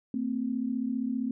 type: tone pair together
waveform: sine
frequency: 226.4 / 261.6 Hz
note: A3 / C4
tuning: +50 / 0 cents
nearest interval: minor third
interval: 250 cents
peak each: -31 / -30 dBFS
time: 0.14-1.31 s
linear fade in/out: 2 ms
effects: none